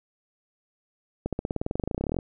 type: accelerating click train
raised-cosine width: 2 ms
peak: -14 dBFS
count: 24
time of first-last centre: 1.26-2.188 s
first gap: 67 ms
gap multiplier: 0.95
effects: none